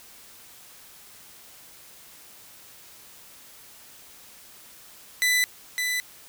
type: tone with echo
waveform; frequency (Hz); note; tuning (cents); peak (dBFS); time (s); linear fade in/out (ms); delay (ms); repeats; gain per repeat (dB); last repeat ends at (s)
sawtooth; 1994; B6; +16; -16; 5.22-5.44; 0; 560; 1; -5; 6
effects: white hiss -49 dBFS RMS until 6.28 s